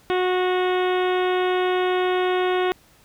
harmonic tone with a mistuned harmonic, 365.6 Hz, F#4, 21 cents flat, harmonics 1 / 2 / 3 / 4 / 5 / 6 / 7 / 8 / 9 / 10, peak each -20 / -26 / -30 / -32 / -34 / -36 / -37 / -38 / -39 / -40 dBFS, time 0.1-2.72 s, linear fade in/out 0 ms, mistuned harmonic 5, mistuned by +21 cents, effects pink hiss -55 dBFS RMS until 3.04 s

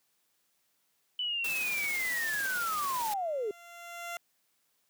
sine linear sweep, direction down, 3000 to 392 Hz, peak -30 dBFS, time 1.19-3.51 s, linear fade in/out 2 ms
white noise with tremolo, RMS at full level -38 dBFS, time 1.44-3.14 s, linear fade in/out 5 ms, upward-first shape sine, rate 18 Hz, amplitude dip 25%
15% pulse tone with exponential growth, 690 Hz, F5, 21 cents flat, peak -29 dBFS, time 2.69-4.17 s, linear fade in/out 1 ms, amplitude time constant 320 ms
effects white hiss -74 dBFS RMS until 4.89 s + high-pass 100 Hz 12 dB/octave

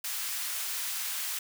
white high-pass noise, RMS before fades -34 dBFS, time 0.04-1.39 s, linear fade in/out 5 ms, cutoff 1200 Hz, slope 12 dB/octave, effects none

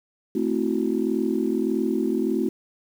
sine chord, F# half-diminished seventh, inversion first, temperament equal with one note detuned, 220 / 261.6 / 328.3 / 370 Hz, A3 / C4 / E4 / F#4, 0 / 0 / -7 / 0 cents, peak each -26 dBFS, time 0.35-2.49 s, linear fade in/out 5 ms, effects tanh soft clip ceiling -10 dBFS + 8-bit

